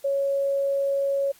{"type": "tone", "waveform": "sine", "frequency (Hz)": 554.4, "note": "C#5", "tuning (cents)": 0, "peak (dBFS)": -21, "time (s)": [0.04, 1.32], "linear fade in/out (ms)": 10, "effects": ["white hiss -55 dBFS RMS until 1.39 s", "AAC 64 kbps"]}